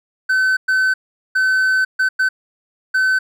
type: tone bursts at uneven times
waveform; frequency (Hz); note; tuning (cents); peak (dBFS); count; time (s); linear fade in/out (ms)
triangle; 1524; G6; -49; -11; 6; 0.29-0.57 / 0.68-0.94 / 1.35-1.85 / 1.99-2.09 / 2.19-2.29 / 2.94-3.19; 10
effects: none